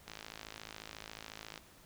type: click train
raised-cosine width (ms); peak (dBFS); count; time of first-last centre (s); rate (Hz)
0.2; -27; 82; 0.08-1.577; 54.1
effects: pink hiss -60 dBFS RMS until 1.85 s